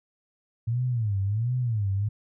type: tone with vibrato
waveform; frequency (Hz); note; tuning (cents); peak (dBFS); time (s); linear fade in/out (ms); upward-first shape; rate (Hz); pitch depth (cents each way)
sine; 110.9; A2; +14; -23; 0.67-2.09; 10; sine; 1.4; 230
effects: none